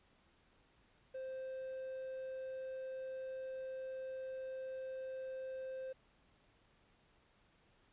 triangle tone with quantisation, 523.3 Hz, C5, in tune, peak -40 dBFS, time 1.14-5.93 s, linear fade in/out 10 ms, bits 11, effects pink hiss -71 dBFS RMS until 7.92 s + resampled to 8000 Hz

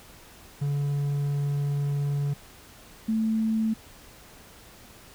triangle / sine tone pair in turn, 142.9 / 221 Hz, D3 / A3, -47 / +8 cents, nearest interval minor sixth, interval 755 cents, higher second, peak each -22 dBFS, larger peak neither, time 0.61-2.34 / 3.08-3.74 s, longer first, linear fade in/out 10 ms, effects pink hiss -50 dBFS RMS until 5.14 s

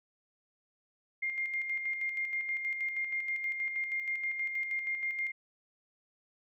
sine tone with tremolo, 2116 Hz, C7, 19 cents sharp, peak -30 dBFS, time 1.22-5.32 s, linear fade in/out 10 ms, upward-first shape square, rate 6.3 Hz, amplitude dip 45%, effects none

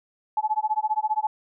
sine tone with tremolo, 860 Hz, A5, 40 cents flat, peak -18 dBFS, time 0.37-1.27 s, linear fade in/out 2 ms, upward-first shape sine, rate 15 Hz, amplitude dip 100%, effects none

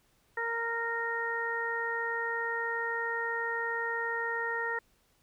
harmonic tone, 463.1 Hz, A#4, 11 cents flat, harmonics 1 / 2 / 3 / 4, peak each -37 / -37 / -38 / -33 dBFS, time 0.37-4.79 s, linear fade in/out 5 ms, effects pink hiss -69 dBFS RMS until 5.22 s

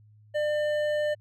triangle tone with hard clipping, 599 Hz, D5, 34 cents sharp, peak -26 dBFS, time 0.34-1.15 s, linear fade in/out 20 ms, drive 13 dB, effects added 106 Hz sine -53 dBFS peak until 1.2 s

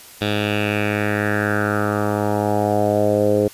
10% pulse tone with low-pass filter sweep, 104.1 Hz, G#2, 5 cents sharp, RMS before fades -19 dBFS, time 0.21-3.48 s, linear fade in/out 5 ms, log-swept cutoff 3500 to 470 Hz, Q 3.8, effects white hiss -42 dBFS RMS until 3.53 s + resampled to 32000 Hz

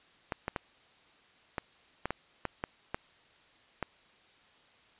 clicks, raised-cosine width 0.5 ms, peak -17 dBFS, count 10, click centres 0.322 / 0.481 / 0.562 / 1.582 / 2.056 / 2.106 / 2.453 / 2.639 / 2.945 / 3.827 s, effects white hiss -62 dBFS RMS until 4.99 s + resampled to 8000 Hz

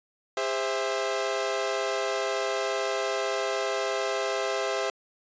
sawtooth chord, Ab augmented, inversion none, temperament equal with one note detuned, 405.4 / 523.3 / 659.3 Hz, Ab4 / C5 / E5, -42 / 0 / 0 cents, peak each -27 dBFS, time 0.37-4.9 s, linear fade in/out 2 ms, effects resampled to 16000 Hz

